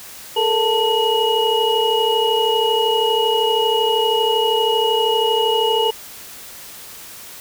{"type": "tone cluster", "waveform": "sine", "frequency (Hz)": [429.6, 462.3, 889, 2904], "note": ["A4", "A#4", "A5", "F#7"], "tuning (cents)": [-41, -14, 18, -33], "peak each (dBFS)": -20, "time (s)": [0.36, 5.91], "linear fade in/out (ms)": 10, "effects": ["white hiss -37 dBFS RMS until 7.4 s"]}